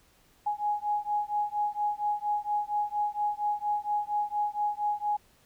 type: beating tone pair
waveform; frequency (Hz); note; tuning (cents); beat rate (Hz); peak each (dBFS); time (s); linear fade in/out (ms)
sine; 830.6 / 834.9; G#5 / G#5; 0 / +9; 4.3; -30; 0.46-5.17; 10
effects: pink hiss -63 dBFS RMS until 5.45 s